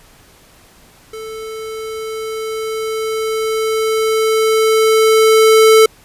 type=tone with level ramp; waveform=square; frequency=440 Hz; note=A4; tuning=in tune; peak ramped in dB=-27 to -5 dBFS; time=1.13-5.86 s; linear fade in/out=5 ms; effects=pink hiss -46 dBFS RMS until 6.04 s + resampled to 32000 Hz